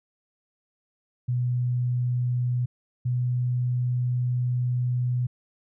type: tone pair in turn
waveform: sine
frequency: 123.47 / 123.93 Hz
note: B2 / B2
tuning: 0 / +6 cents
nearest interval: unison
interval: 6 cents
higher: second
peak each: -22 dBFS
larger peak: neither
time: 1.28-2.66 / 3.05-5.27 s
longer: second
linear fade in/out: 10 ms
effects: none